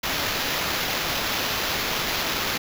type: noise with sample-and-hold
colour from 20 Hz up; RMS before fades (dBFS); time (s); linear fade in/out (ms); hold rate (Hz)
white; -26; 0.03-2.58; 10; 8820
effects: none